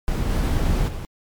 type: noise with level steps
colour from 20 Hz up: brown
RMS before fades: -22 / -20 / -29 dBFS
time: 0.08-1.05 s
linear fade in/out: 0 ms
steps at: 0.29 / 0.87 s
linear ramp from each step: 20 ms
effects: MP3 96 kbps